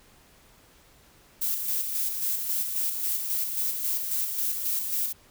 violet noise with tremolo, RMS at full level -27 dBFS, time 1.41-5.13 s, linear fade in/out 10 ms, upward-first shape square, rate 3.7 Hz, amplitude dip 40%, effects pink hiss -57 dBFS RMS until 5.3 s

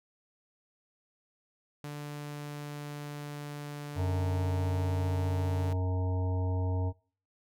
sawtooth tone with pitch glide, 146.83 to 145.31 Hz, D3 to D3, 0 to -18 cents, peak -34 dBFS, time 1.84-5.73 s, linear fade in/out 0 ms, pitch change -18 cents, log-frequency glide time 2.12-5.58 s
harmonic tone, 92 Hz, F#2, 9 cents flat, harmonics 1 / 3 / 5 / 7 / 9 / 10, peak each -28 / -40 / -41 / -44 / -48 / -46 dBFS, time 3.95-6.93 s, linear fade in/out 50 ms
effects noise-tail reverb RT60 0.4 s tail -21 dB re dry

